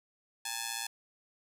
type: ring-modulated tone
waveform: 5% pulse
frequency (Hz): 859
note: A5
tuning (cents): -42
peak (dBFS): -20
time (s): 0.45-0.87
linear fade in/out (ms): 5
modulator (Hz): 58.6
effects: none